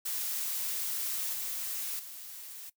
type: noise with level steps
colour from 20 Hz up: blue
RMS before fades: -34 / -36 / -45 dBFS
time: 0.05-2.7 s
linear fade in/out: 10 ms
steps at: 1.33 / 1.99 s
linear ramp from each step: 5 ms
effects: noise-tail reverb RT60 0.1 s tail -19 dB re dry